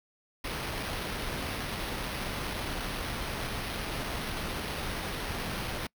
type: noise with sample-and-hold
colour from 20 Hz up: pink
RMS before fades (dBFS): -35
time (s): 0.44-5.87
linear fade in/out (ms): 5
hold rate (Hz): 7350
effects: noise-tail reverb RT60 0.1 s tail -26 dB re dry